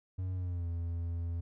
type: tone with pitch glide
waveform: triangle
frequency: 92.5 to 84.82 Hz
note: F#2 to E2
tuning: 0 to +50 cents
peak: -31 dBFS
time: 0.18-1.41 s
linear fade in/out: 10 ms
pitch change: -150 cents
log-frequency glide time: 0.34-0.67 s
effects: none